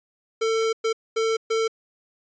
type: tone bursts at uneven times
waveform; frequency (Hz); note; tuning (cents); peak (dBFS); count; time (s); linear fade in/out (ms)
square; 447.7; A4; +30; -21; 4; 0.41-0.73 / 0.84-0.93 / 1.16-1.37 / 1.5-1.68; 10
effects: resampled to 16000 Hz